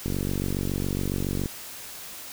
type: click train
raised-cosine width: 3 ms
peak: -15 dBFS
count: 67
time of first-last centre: 0.06-1.458 s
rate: 47.2 Hz
effects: white hiss -40 dBFS RMS until 2.32 s